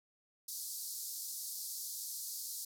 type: band-pass noise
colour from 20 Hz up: white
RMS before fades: -43 dBFS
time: 0.48-2.65 s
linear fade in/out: 5 ms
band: 4300 to 15000 Hz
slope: 48 dB/octave
effects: none